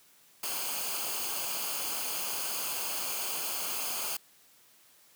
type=noise with comb filter; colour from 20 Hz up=white; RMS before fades=-34 dBFS; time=0.43-4.17 s; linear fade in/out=5 ms; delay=0.53 ms; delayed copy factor=-0.65; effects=white hiss -61 dBFS RMS until 5.15 s + high-pass 100 Hz 12 dB/octave